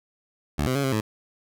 15% pulse tone with pitch steps, 73.5 / 128.9 / 139.8 / 133.4 / 108.2 Hz, D2 / C3 / C#3 / C3 / A2, +2 / -26 / +15 / +34 / -29 cents, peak -16 dBFS, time 0.58-1.01 s, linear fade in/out 10 ms, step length 86 ms, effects none

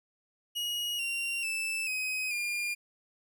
40% pulse tone with pitch steps, 2891 / 2762 / 2639 / 2521 / 2409 Hz, F#7 / F7 / E7 / D#7 / D7, -41 / -20 / +1 / +22 / +43 cents, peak -30 dBFS, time 0.55-2.75 s, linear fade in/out 20 ms, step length 440 ms, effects none

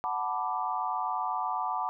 sine chord, B minor seventh, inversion second, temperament equal, 740 / 880 / 987.8 / 1174.7 Hz, F#5 / A5 / B5 / D6, 0 / 0 / 0 / 0 cents, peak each -34 dBFS, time 0.04-1.89 s, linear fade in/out 0 ms, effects none

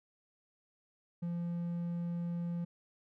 triangle tone, 172 Hz, F3, 26 cents flat, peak -32 dBFS, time 1.22-2.65 s, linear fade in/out 10 ms, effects none

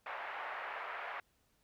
pink band-pass noise, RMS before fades -43 dBFS, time 0.06-1.2 s, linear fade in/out 2 ms, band 670 to 2200 Hz, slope 24 dB/octave, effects pink hiss -75 dBFS RMS until 1.63 s

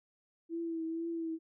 sine tone with vibrato, 329.6 Hz, E4, in tune, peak -34 dBFS, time 0.49-1.39 s, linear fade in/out 50 ms, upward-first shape triangle, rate 2.1 Hz, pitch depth 38 cents each way, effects none

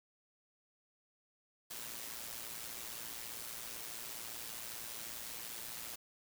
white noise with amplitude modulation, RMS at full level -43 dBFS, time 1.7-5.96 s, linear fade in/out 10 ms, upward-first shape sine, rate 115 Hz, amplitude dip 55%, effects none

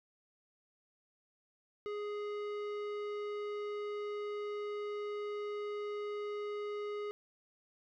sine tone with tanh clipping, 415.3 Hz, G#4, in tune, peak -39 dBFS, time 1.86-7.11 s, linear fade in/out 0 ms, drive 15 dB, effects none

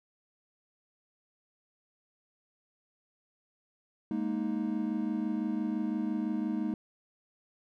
triangle chord, Ab suspended second, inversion none, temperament just, 207.7 / 233.6 / 311.5 Hz, Ab3 / Bb3 / Eb4, 0 / +4 / +2 cents, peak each -32 dBFS, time 4.11-6.74 s, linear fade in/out 2 ms, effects none

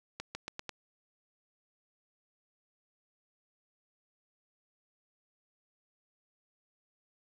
accelerating click train, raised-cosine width 0.2 ms, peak -21 dBFS, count 5, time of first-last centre 0.2-0.693 s, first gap 150 ms, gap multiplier 0.87, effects none

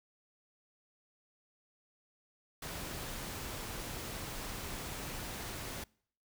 pink noise, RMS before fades -42 dBFS, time 2.62-5.84 s, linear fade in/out 5 ms, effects noise-tail reverb RT60 0.6 s tail -26 dB re dry

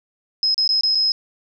sine tone with dropouts, 5120 Hz, D#8, 49 cents sharp, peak -15 dBFS, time 0.43-1.12 s, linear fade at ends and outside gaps 1 ms, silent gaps 0.544-0.579 / 0.677-0.691 / 0.81-0.834 / 0.949-0.953 s, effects none

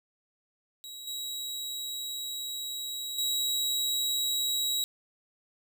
sawtooth tone with level steps, 3859 Hz, B7, 41 cents flat, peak -38 / -31 / -24 dBFS, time 0.84-4.84 s, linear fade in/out 0 ms, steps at 1.07 / 3.18 s, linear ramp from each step 5 ms, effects none

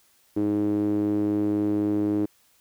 sawtooth tone with band-pass filter, 103.83 Hz, G#2, in tune, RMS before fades -24 dBFS, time 0.36-2.26 s, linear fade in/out 10 ms, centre 330 Hz, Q 5.4, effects white hiss -62 dBFS RMS until 2.6 s

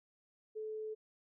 sine tone, 433.4 Hz, A4, 26 cents flat, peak -39 dBFS, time 0.55-0.95 s, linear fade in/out 20 ms, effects none

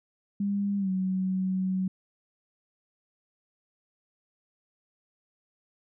sine tone with pitch glide, 200.9 to 187.45 Hz, G3 to F#3, +43 to +23 cents, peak -25 dBFS, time 0.4-1.88 s, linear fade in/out 5 ms, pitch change -120 cents, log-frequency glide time 0.78-0.9 s, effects none

